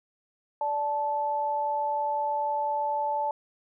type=tone pair together; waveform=sine; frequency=583.8 / 874 Hz; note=D5 / A5; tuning=-10 / -12 cents; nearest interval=perfect fifth; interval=698 cents; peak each=-32 / -26 dBFS; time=0.61-3.31 s; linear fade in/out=2 ms; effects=none